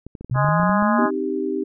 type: clicks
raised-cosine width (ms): 3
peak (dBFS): -22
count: 12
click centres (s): 0.066 / 0.152 / 0.21 / 0.246 / 0.298 / 0.358 / 0.446 / 0.487 / 0.599 / 0.633 / 0.695 / 0.825
type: linear sweep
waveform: sine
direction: up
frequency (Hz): 122.3 to 246.9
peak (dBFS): -18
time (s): 0.31-1.06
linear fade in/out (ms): 5
type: harmonic tone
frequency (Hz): 207.7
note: G#3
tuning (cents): 0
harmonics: 3 / 4 / 5 / 6 / 7 / 8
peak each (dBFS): -24 / -25 / -23 / -25 / -30 / -29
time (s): 0.34-1.11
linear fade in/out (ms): 50
type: chord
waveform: sine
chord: C minor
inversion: none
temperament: equal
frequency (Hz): 261.6 / 311.1 / 392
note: C4 / Eb4 / G4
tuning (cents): 0 / 0 / 0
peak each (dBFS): -27 / -26 / -24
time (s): 0.98-1.64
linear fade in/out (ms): 10
effects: none